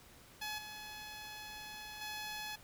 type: tone with level steps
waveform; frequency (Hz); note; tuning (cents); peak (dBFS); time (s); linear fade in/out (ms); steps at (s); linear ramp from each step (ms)
10% pulse; 850; G#5; +40; -31 / -38 / -33; 0.41-2.56; 10; 0.58 / 2.01; 5
effects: pink hiss -59 dBFS RMS until 2.63 s